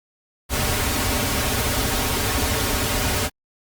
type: noise with comb filter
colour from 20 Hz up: pink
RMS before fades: -22 dBFS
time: 0.49-3.3 s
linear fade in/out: 50 ms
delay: 5.9 ms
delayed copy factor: -0.8
effects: Opus 48 kbps